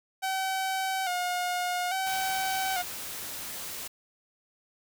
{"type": "tone with vibrato", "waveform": "sawtooth", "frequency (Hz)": 740, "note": "F#5", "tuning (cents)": 0, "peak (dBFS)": -24, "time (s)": [0.22, 2.83], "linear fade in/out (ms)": 20, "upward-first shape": "square", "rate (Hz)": 0.59, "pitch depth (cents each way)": 55}
{"type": "noise", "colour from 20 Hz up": "white", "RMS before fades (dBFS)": -38, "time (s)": [2.06, 3.88], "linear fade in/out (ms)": 10}
{"effects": []}